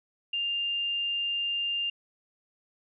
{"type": "tone", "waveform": "sine", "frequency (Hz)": 2800, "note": "F7", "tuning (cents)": 4, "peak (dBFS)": -27, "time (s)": [0.33, 1.9], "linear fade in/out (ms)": 5, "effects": []}